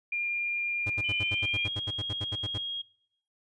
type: tone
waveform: sine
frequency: 2403 Hz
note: D7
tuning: 39 cents sharp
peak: -28 dBFS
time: 0.12-1.67 s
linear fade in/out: 5 ms
type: tone bursts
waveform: 45% pulse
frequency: 102.4 Hz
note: G#2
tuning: 24 cents flat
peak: -32 dBFS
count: 16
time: 0.86-2.582 s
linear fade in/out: 10 ms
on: 42 ms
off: 70 ms
type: tone with pitch glide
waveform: sine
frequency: 3034 to 3271 Hz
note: F#7 to G#7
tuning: +43 to -27 cents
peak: -32 dBFS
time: 1.04-2.82 s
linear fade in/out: 10 ms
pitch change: +130 cents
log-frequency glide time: 1.16-1.69 s
effects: noise-tail reverb RT60 0.7 s tail -23 dB re dry + resampled to 22050 Hz